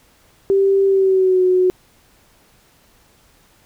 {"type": "tone with pitch glide", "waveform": "sine", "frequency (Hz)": [391.3, 367.2], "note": ["G4", "F#4"], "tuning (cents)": [-3, -13], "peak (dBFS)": -11, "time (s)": [0.5, 1.7], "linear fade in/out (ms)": 0, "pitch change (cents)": -110, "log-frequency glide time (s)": [0.86, 1.43], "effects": ["pink hiss -54 dBFS RMS until 3.65 s"]}